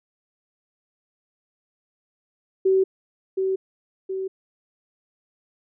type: tone with echo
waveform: sine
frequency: 381.2 Hz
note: G4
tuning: 48 cents flat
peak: -15 dBFS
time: 2.65-2.84 s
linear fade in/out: 10 ms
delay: 720 ms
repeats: 2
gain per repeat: -5 dB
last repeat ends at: 4.28 s
effects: none